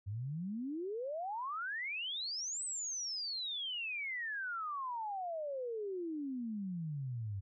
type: exponential two-way sweep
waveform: sine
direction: up then down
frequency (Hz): 94.6 to 8240 to 94.6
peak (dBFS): -37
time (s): 0.06-7.41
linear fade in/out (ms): 20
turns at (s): 2.64
effects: none